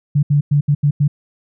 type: tone bursts at uneven times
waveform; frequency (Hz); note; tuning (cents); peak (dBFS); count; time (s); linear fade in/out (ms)
sine; 145.1; D3; -21; -10; 6; 0.15-0.23 / 0.3-0.41 / 0.51-0.61 / 0.68-0.75 / 0.83-0.91 / 1-1.08; 10
effects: none